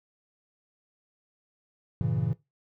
triangle chord, G diminished seventh, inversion none, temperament equal with one note detuned, 98 / 115.6 / 138.59 / 164.81 Hz, G2 / Bb2 / Db3 / Fb3, 0 / -14 / 0 / 0 cents, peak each -32 / -28 / -27 / -29 dBFS, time 2.01-2.33 s, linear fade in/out 0 ms, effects noise-tail reverb RT60 0.2 s tail -18 dB re dry

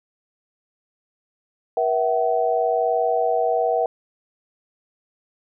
sine tone cluster, 479.1 / 656 / 757 Hz, A#4 / E5 / F#5, +47 / -9 / +39 cents, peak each -22 dBFS, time 1.77-3.86 s, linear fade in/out 2 ms, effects none

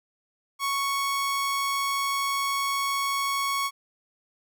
sawtooth tone, 1108.7 Hz, C#6, in tune, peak -21 dBFS, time 0.59-3.71 s, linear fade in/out 50 ms, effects none

